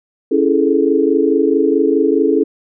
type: chord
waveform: sine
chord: A major seventh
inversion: first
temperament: equal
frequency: 277.2 / 329.6 / 415.3 / 440 Hz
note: C#4 / E4 / G#4 / A4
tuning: 0 / 0 / 0 / 0 cents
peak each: -16 dBFS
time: 0.31-2.44 s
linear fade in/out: 10 ms
effects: none